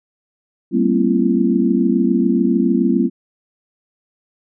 sine tone cluster, 190.7 / 223.5 / 243.5 / 270.5 / 338.7 Hz, G3 / A3 / B3 / C#4 / E4, -47 / +27 / -24 / -42 / +47 cents, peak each -19 dBFS, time 0.71-3.1 s, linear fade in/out 50 ms, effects none

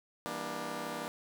10% pulse chord, E half-diminished seventh, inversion none, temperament just, 164.81 / 197.78 / 237.3 / 296.7 Hz, E3 / G3 / Bb3 / D4, 0 / +16 / +31 / +18 cents, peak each -37 / -38 / -33 / -34 dBFS, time 0.26-1.08 s, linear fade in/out 0 ms, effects none

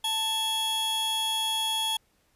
45% pulse tone pair together, 883 / 3337 Hz, A5 / G#7, +6 / +8 cents, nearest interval octave + major seventh, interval 2302 cents, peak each -32 / -27 dBFS, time 0.04-1.97 s, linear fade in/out 5 ms, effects pink hiss -68 dBFS RMS until 2.35 s + resampled to 32000 Hz

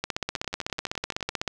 two click trains, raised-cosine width 0.2 ms, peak -10 / -20 dBFS, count 24 / 12, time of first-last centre 0.04-1.478 / 0.36-1.292 s, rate 16 / 11.8 Hz, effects none

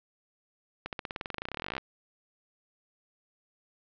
accelerating click train, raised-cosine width 0.3 ms, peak -18 dBFS, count 28, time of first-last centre 0.86-1.78 s, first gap 68 ms, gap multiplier 0.94, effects low-pass 4000 Hz 12 dB/octave

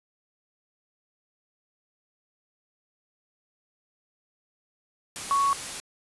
sine tone in noise, 1112 Hz, C#6, 5 cents sharp, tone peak -20 dBFS, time 5.31-5.53 s, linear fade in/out 0 ms, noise white, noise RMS -35 dBFS, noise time 5.16-5.8 s, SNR +12 dB, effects resampled to 24000 Hz

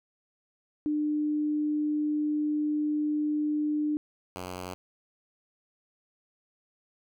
sine / 5% pulse tone pair in turn, 300 / 90.96 Hz, D4 / F#2, +37 / -29 cents, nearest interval octave + major sixth, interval 2066 cents, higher first, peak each -25 dBFS, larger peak neither, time 0.86-3.97 / 4.36-4.74 s, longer first, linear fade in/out 0 ms, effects none

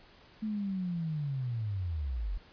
sine linear sweep, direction down, 220 to 40.89 Hz, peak -31 dBFS, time 0.42-2.38 s, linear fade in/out 10 ms, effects pink hiss -58 dBFS RMS until 2.52 s + resampled to 11025 Hz

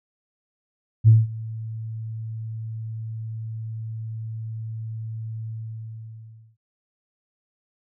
sine tone with ADSR envelope, 111.4 Hz, A2, 22 cents sharp, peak -7 dBFS, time 1.04-6.57 s, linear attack 38 ms, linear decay 190 ms, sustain -22 dB, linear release 1100 ms, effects tanh soft clip ceiling -3 dBFS

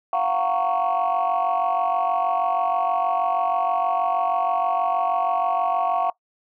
sine chord, Gb major seventh, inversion third, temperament just, 693.7 / 740 / 925 / 1110 Hz, F5 / Gb5 / Bb5 / Db6, -12 / 0 / -14 / +2 cents, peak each -23 / -22 / -28 / -24 dBFS, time 0.13-6.1 s, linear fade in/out 2 ms, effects noise-tail reverb RT60 0.1 s tail -19 dB re dry + tanh soft clip ceiling -13 dBFS

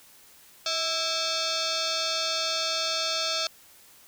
sine tone with frequency modulation, 340 Hz, F4, 46 cents flat, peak -25 dBFS, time 0.66-3.47 s, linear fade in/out 2 ms, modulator 983 Hz, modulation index 5.6, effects white hiss -54 dBFS RMS until 4.07 s

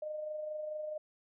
sine tone with amplitude modulation, 611 Hz, D#5, 32 cents flat, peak -35 dBFS, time 0.02-0.98 s, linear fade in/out 5 ms, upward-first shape sine, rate 24.6 Hz, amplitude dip 40%, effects none

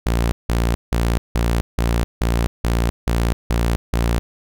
sawtooth tone bursts, 57.9 Hz, A#1, 11 cents flat, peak -12 dBFS, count 10, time 0.06-4.19 s, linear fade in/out 0 ms, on 260 ms, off 170 ms, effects none

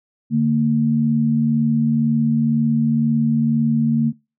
sine tone pair together, 146.9 / 228.9 Hz, D3 / A#3, +1 / -31 cents, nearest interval minor sixth, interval 768 cents, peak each -20 / -15 dBFS, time 0.3-4.13 s, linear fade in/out 50 ms, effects noise-tail reverb RT60 0.3 s tail -25 dB re dry

